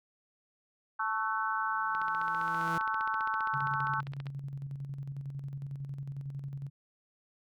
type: chord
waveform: sine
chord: F# minor seventh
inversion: first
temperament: equal with one note detuned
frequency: 880 / 1108.7 / 1318.5 / 1512.8 Hz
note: A5 / C#6 / E6 / F#6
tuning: 0 / 0 / 0 / +38 cents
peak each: -35 dBFS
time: 0.99-4.01 s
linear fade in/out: 10 ms
type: tone with exponential growth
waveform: sawtooth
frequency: 165.6 Hz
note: E3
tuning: 8 cents sharp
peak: -30 dBFS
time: 1.58-2.78 s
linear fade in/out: 2 ms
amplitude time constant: 260 ms
type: click train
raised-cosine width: 0.3 ms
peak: -28 dBFS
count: 36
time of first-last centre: 1.95-4.268 s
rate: 15.1 Hz
type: tone with tremolo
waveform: sine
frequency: 138.59 Hz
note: C#3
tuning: in tune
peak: -35 dBFS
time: 3.53-6.7 s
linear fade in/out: 20 ms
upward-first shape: square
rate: 11 Hz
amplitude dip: 45%
effects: none